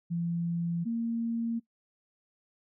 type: tone pair in turn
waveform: sine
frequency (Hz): 170 / 230.9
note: F3 / A#3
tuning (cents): -46 / -16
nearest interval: perfect fourth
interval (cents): 530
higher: second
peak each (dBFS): -28 / -28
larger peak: neither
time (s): 0.1-0.85 / 0.85-1.6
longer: neither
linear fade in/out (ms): 20
effects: noise-tail reverb RT60 0.1 s tail -20 dB re dry